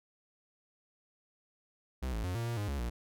45% pulse tone with pitch steps, 64.5 / 54.2 / 90.3 / 116.5 / 117.8 / 103 / 70.4 / 58.9 Hz, C2 / A1 / F#2 / A#2 / A#2 / G#2 / C#2 / A#1, -24 / -25 / -42 / -1 / +19 / -14 / +27 / +19 cents, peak -33 dBFS, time 2.02-2.9 s, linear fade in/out 10 ms, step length 110 ms, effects none

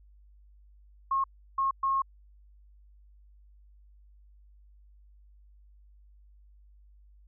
sine tone bursts at uneven times, 1082 Hz, C#6, 42 cents flat, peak -24 dBFS, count 3, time 1.11-1.24 / 1.58-1.71 / 1.83-2.02 s, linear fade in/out 5 ms, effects added 50 Hz sine -54 dBFS peak until 7.27 s

